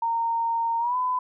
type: tone with pitch glide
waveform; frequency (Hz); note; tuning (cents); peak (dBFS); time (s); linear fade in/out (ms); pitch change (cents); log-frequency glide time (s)
sine; 922 to 1005.4; A#5 to B5; -19 to +31; -22; 0.02-1.19; 5; +150; 0.79-0.96
effects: none